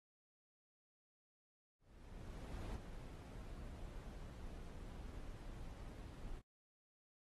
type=noise with ADSR envelope; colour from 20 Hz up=brown; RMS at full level=-45 dBFS; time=1.79-6.42 s; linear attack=960 ms; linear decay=16 ms; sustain=-6 dB; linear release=49 ms; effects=AAC 32 kbps